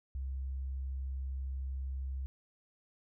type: tone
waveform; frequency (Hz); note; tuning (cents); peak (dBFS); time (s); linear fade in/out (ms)
sine; 66.4; C2; +26; -35; 0.15-2.26; 0
effects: none